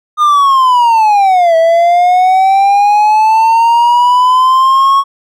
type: linear two-way sweep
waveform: triangle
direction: down then up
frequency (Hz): 1228 to 650 to 1107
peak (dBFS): -3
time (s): 0.17-5.04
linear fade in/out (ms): 50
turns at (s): 1.56
effects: none